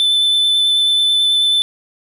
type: tone with vibrato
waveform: triangle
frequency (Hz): 3520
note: A7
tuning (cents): 0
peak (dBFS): -10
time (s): 0-1.62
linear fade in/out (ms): 0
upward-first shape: triangle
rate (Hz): 9.2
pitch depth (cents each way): 12
effects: none